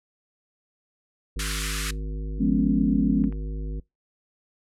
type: harmonic tone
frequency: 51.91 Hz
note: G#1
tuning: in tune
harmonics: 1 / 3 / 5 / 7 / 9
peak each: -28 / -38 / -42 / -45 / -47 dBFS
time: 1.36-3.8 s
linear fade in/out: 5 ms
type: band-pass noise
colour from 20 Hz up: pink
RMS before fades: -32 dBFS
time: 1.39-1.91 s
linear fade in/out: 5 ms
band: 1200 to 12000 Hz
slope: 48 dB/octave
type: chord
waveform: sine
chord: C# dominant seventh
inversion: first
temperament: just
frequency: 173.24 / 207.9 / 249.5 / 277.2 Hz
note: E#3 / G#3 / B3 / C#4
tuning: -14 / +2 / +18 / 0 cents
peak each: -27 / -23 / -25 / -24 dBFS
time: 2.38-3.31 s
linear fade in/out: 50 ms
type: clicks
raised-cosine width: 0.5 ms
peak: -32 dBFS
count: 2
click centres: 3.24 / 3.325 s
effects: noise-tail reverb RT60 0.2 s tail -24 dB re dry